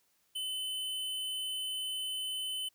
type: tone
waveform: square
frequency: 3034 Hz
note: F#7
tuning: 43 cents sharp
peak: -35 dBFS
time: 0.35-2.69 s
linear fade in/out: 10 ms
effects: white hiss -73 dBFS RMS until 2.74 s